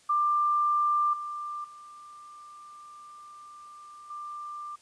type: tone with level steps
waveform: sine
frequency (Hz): 1188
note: D6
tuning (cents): +20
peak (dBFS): -22 / -33 / -45 / -36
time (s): 0.09-4.76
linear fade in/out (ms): 10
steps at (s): 1.13 / 1.64 / 4.1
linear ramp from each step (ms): 5
effects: white hiss -60 dBFS RMS until 4.81 s + resampled to 22050 Hz